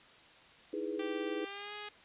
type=chord; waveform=sine; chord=E major seventh; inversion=third; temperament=equal; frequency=311.1 / 329.6 / 415.3 / 493.9 Hz; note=D#4 / E4 / G#4 / B4; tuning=0 / 0 / 0 / 0 cents; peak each=-41 / -41 / -38 / -42 dBFS; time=0.73-1.45 s; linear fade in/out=5 ms
type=tone with pitch glide; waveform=5% pulse; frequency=390.6 to 416.2 Hz; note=G4 to G#4; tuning=-6 to +4 cents; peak=-30 dBFS; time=0.99-1.89 s; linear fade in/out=5 ms; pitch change=+110 cents; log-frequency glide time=1.41-1.73 s
effects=white hiss -58 dBFS RMS until 2.04 s + resampled to 8000 Hz